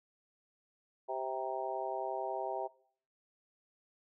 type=harmonic tone with a mistuned harmonic; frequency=130.81 Hz; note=C3; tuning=in tune; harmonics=3 / 4 / 5 / 6 / 7; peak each=-42 / -43 / -39 / -40 / -42 dBFS; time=1.08-2.68 s; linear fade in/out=20 ms; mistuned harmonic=7; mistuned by=+31 cents; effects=noise-tail reverb RT60 0.6 s tail -22 dB re dry